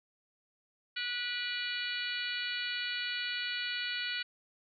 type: harmonic tone with a mistuned harmonic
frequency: 489 Hz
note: B4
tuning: 17 cents flat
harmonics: 3 / 4 / 5 / 6 / 7 / 8 / 9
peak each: -39 / -42 / -41 / -39 / -48 / -42 / -42 dBFS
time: 0.96-4.23 s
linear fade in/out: 10 ms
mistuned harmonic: 5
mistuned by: -30 cents
effects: none

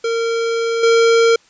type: tone with level steps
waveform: square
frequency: 459.8 Hz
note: A#4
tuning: 24 cents flat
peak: -17 / -10 dBFS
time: 0.04-1.36 s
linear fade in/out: 5 ms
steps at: 0.83 s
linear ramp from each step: 5 ms
effects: white hiss -52 dBFS RMS until 1.49 s + resampled to 16000 Hz

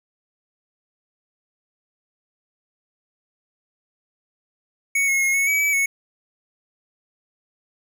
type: tone with pitch steps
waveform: square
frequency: 2224 / 2172 / 2159 / 2203 / 2278 / 2294 / 2206 Hz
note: C#7 / C#7 / C#7 / C#7 / C#7 / D7 / C#7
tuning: +5 / -36 / -46 / -11 / +47 / -41 / -9 cents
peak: -18 dBFS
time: 4.95-5.86 s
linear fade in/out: 5 ms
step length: 130 ms
effects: none

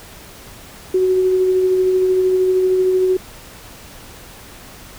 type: tone with tremolo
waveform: sine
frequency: 371.8 Hz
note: F#4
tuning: 8 cents sharp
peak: -11 dBFS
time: 0.94-3.17 s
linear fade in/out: 5 ms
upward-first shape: sine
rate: 13 Hz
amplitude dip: 25%
effects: pink hiss -39 dBFS RMS until 4.98 s

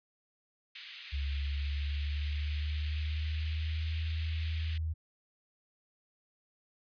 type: band-pass noise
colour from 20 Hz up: pink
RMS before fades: -48 dBFS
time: 0.75-4.78 s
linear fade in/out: 5 ms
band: 2200 to 3900 Hz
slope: 24 dB/octave
type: tone with pitch glide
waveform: sine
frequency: 69.9 to 79.83 Hz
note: C#2 to D#2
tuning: +15 to +45 cents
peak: -31 dBFS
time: 1.12-4.94 s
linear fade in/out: 20 ms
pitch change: +230 cents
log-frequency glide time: 1.26-4 s
effects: resampled to 11025 Hz

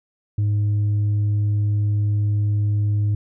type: tone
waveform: sine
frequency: 103.83 Hz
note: G#2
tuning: in tune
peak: -14 dBFS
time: 0.38-3.15 s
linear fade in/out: 5 ms
effects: tanh soft clip ceiling -16 dBFS

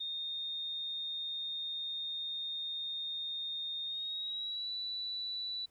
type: tone with pitch glide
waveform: sine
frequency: 3671 to 3957 Hz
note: A#7 to B7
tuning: -27 to +3 cents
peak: -36 dBFS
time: 0-5.66 s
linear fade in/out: 10 ms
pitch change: +130 cents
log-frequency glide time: 3.85-4.7 s
effects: pink hiss -72 dBFS RMS until 5.7 s

